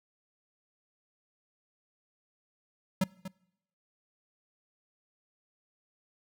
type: tone with echo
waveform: square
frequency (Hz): 188.2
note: F#3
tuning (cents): +30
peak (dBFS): -24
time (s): 3.01-3.04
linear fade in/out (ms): 5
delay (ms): 240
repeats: 1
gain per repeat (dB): -13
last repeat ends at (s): 3.28
effects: noise-tail reverb RT60 0.8 s tail -23 dB re dry